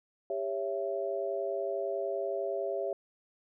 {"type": "chord", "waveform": "sine", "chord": "C# diminished", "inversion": "second", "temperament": "just", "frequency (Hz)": [399.1, 554.4, 665.2], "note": ["G4", "C#5", "E5"], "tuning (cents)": [31, 0, 16], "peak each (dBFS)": [-35, -35, -35], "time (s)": [0.3, 2.93], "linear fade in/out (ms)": 2, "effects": []}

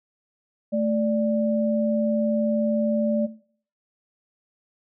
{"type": "tone pair together", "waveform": "sine", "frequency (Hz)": [219.9, 587], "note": ["A3", "D5"], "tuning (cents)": [-1, -1], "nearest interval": "octave + perfect fourth", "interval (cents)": 1700, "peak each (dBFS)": -23, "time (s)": [0.72, 3.27], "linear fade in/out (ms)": 20, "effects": ["noise-tail reverb RT60 0.5 s tail -17 dB re dry"]}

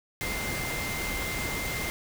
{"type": "tone in noise", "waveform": "sine", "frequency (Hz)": 2093, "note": "C7", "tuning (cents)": 0, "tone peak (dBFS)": -34, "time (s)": [0.21, 1.9], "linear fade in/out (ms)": 0, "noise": "pink", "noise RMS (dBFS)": -33, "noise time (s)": [0.21, 1.9], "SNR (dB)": -4, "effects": []}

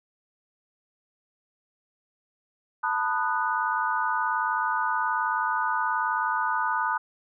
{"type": "chord", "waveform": "sine", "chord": "B dominant seventh", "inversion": "third", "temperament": "just", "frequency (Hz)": [889, 987.8, 1234.7, 1481.6], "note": ["A5", "B5", "D#6", "F#6"], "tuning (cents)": [18, 0, -14, 2], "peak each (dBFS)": -29, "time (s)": [2.83, 6.98], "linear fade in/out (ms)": 10, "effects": []}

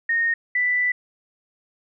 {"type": "tone pair in turn", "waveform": "sine", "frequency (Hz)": [1850, 1981.1], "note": ["A#6", "B6"], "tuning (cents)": [-14, 5], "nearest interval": "minor second", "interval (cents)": 119, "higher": "second", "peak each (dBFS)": -18, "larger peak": "neither", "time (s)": [[0.09, 0.34], [0.55, 0.92]], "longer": "second", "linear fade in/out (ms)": 5, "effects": []}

